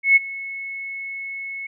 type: tone with ADSR envelope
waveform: sine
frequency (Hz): 2194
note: C#7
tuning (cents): -18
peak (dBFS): -8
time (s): 0.03-1.67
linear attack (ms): 130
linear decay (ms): 23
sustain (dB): -20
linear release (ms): 8
effects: none